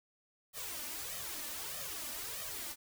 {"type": "noise with flanger", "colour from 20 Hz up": "white", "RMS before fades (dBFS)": -42, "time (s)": [0.53, 2.76], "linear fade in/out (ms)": 50, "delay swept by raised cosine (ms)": [1.6, 3.4], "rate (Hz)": 1.6, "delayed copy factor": 0.75, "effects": []}